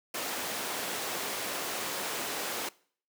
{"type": "high-pass noise", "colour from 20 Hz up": "pink", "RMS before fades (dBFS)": -35, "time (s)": [0.14, 2.69], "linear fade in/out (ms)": 5, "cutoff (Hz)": 360, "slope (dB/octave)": 12, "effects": ["noise-tail reverb RT60 0.5 s tail -22 dB re dry"]}